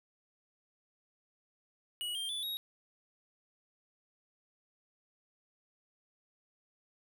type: tone with pitch steps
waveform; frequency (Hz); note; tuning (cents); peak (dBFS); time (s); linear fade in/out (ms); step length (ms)
square; 2918 / 3182 / 3470 / 3784; F#7 / G7 / A7 / A#7; -25 / +25 / -25 / +25; -36; 2.01-2.57; 0; 140
effects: none